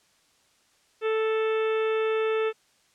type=harmonic tone; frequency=440 Hz; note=A4; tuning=in tune; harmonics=1 / 2 / 3 / 4 / 5 / 6 / 7 / 8; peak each=-23 / -40 / -34 / -39 / -41 / -38 / -48 / -46 dBFS; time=1.01-2.53 s; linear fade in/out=50 ms; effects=white hiss -64 dBFS RMS until 2.94 s + low-pass 8000 Hz 12 dB/octave